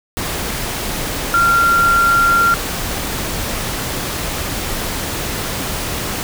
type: tone in noise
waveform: sine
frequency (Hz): 1381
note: F6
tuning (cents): -20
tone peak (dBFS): -10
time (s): 1.34-2.54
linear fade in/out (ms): 0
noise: pink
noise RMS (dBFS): -22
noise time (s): 0.17-6.23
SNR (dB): +9
effects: none